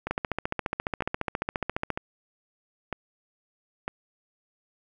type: two click trains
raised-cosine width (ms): 0.5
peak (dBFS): -12 / -15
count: 27 / 5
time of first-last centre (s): 0.11-1.903 / 0.07-3.88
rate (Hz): 14.5 / 1.05
effects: 9-bit